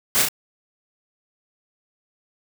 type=noise with echo; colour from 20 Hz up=white; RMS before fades=-19 dBFS; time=0.15-0.22 s; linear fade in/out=0 ms; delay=33 ms; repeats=2; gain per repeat=-3 dB; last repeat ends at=0.286 s; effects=none

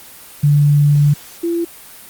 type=tone pair in turn; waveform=sine; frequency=145.7 / 339.6 Hz; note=D3 / F4; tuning=-13 / -48 cents; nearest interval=octave + minor third; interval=1465 cents; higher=second; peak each=-8 / -15 dBFS; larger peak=first; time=0.43-1.14 / 1.43-1.65 s; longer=first; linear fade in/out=10 ms; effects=white hiss -38 dBFS RMS until 2.09 s + Opus 32 kbps

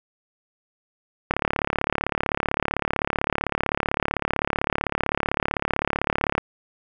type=click train; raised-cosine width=0.5 ms; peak=-6 dBFS; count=182; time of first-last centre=1.31-6.38 s; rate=35.7 Hz; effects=none

